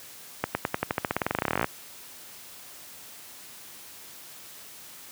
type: accelerating click train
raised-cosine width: 0.5 ms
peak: -9 dBFS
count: 26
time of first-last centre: 0.44-1.644 s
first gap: 110 ms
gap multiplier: 0.92
effects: white hiss -46 dBFS RMS until 5.11 s + high-pass 80 Hz 12 dB/octave